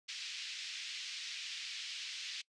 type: band-pass noise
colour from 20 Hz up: pink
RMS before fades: -44 dBFS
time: 0.08-2.42 s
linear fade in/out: 10 ms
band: 2400 to 5500 Hz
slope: 24 dB/octave
effects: noise-tail reverb RT60 0.1 s tail -23 dB re dry + resampled to 22050 Hz